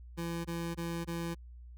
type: tone bursts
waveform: 25% pulse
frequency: 168.7 Hz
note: E3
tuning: 40 cents sharp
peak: -31 dBFS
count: 4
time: 0.17-1.35 s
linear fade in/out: 20 ms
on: 280 ms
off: 20 ms
effects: added 60 Hz sine -47 dBFS peak until 1.77 s

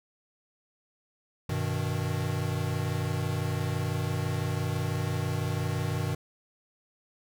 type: chord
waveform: square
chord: G augmented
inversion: none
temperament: equal with one note detuned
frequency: 97.55 / 123.47 / 155.56 Hz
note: G2 / B2 / D#3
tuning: -8 / 0 / 0 cents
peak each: -33 dBFS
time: 1.49-6.15 s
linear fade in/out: 5 ms
effects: none

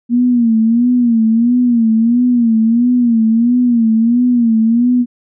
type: tone with vibrato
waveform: sine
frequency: 234.5 Hz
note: A#3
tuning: 11 cents sharp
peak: -8 dBFS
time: 0.09-5.06 s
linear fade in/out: 50 ms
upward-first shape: sine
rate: 1.5 Hz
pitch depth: 99 cents each way
effects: none

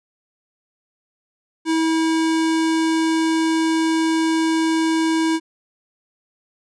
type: tone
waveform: square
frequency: 322.9 Hz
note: E4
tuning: 36 cents flat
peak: -17 dBFS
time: 1.65-5.4 s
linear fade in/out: 50 ms
effects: resampled to 22050 Hz

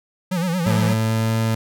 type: tone with vibrato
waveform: square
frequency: 175.7 Hz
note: F3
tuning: 11 cents sharp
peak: -20 dBFS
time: 0.31-0.94 s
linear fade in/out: 10 ms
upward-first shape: sine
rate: 8.8 Hz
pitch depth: 120 cents each way
type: tone with pitch glide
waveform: 30% pulse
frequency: 110 to 112.18 Hz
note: A2 to A2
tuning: 0 to +34 cents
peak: -15 dBFS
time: 0.66-1.55 s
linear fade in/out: 5 ms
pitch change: +34 cents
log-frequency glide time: 0.81-1.24 s
effects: none

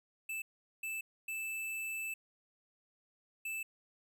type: tone bursts at uneven times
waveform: square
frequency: 2637 Hz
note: E7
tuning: in tune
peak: -38 dBFS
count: 4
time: 0.29-0.42 / 0.83-1.01 / 1.28-2.14 / 3.45-3.63 s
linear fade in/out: 5 ms
effects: none

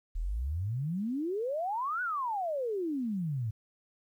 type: exponential two-way sweep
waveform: sine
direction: up then down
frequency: 36.92 to 1509 to 103.6 Hz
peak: -30 dBFS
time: 0.15-3.51 s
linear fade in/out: 10 ms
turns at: 2.02 s
effects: 11-bit

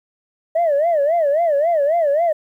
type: tone with vibrato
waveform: sine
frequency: 622.3 Hz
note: D#5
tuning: in tune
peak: -12 dBFS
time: 0.55-2.33 s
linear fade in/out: 10 ms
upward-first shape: sine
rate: 3.7 Hz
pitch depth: 190 cents each way
effects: tanh soft clip ceiling -11 dBFS + 9-bit

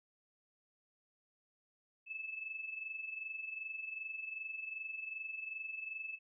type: tone with amplitude modulation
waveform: sine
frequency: 2615 Hz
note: E7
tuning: 15 cents flat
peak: -38 dBFS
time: 2.06-6.19 s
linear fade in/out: 50 ms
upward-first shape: sine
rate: 22.6 Hz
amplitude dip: 65%
effects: none

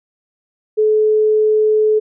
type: tone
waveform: sine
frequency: 430 Hz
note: A4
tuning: 40 cents flat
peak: -10 dBFS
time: 0.77-2 s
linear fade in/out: 20 ms
effects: none

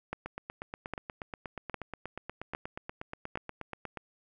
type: two click trains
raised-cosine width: 0.5 ms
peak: -23 / -19 dBFS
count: 32 / 5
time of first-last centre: 0.26-3.973 / 0.13-3.356 s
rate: 8.35 / 1.24 Hz
effects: none

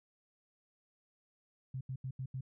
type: tone bursts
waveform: sine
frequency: 130.81 Hz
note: C3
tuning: in tune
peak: -37 dBFS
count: 5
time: 1.74-2.409 s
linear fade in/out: 5 ms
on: 69 ms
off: 81 ms
effects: none

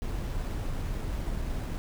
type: noise with sample-and-hold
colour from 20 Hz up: brown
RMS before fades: -32 dBFS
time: 0.02-1.78 s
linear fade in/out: 0 ms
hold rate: 8820 Hz
effects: none

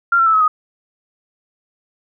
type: tone with pitch steps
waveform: sine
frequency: 1386 / 1350.4 / 1315.8 / 1282 / 1249.1 Hz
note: F6 / E6 / E6 / E6 / D#6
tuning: -14 / +41 / -4 / -49 / +6 cents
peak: -10 dBFS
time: 0.12-0.48 s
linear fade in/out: 5 ms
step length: 72 ms
effects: none

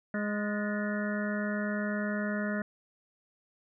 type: harmonic tone with a mistuned harmonic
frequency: 207.7 Hz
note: G#3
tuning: in tune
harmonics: 1 / 2 / 3 / 5 / 6 / 7 / 8 / 9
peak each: -31 / -42 / -37 / -48 / -46 / -39 / -41 / -44 dBFS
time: 0.14-2.62 s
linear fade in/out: 2 ms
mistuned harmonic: 8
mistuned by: +81 cents
effects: none

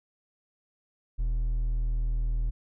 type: tone with hard clipping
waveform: sine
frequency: 40.14 Hz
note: E1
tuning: 45 cents flat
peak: -26 dBFS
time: 1.18-2.51 s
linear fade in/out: 20 ms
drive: 4 dB
effects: none

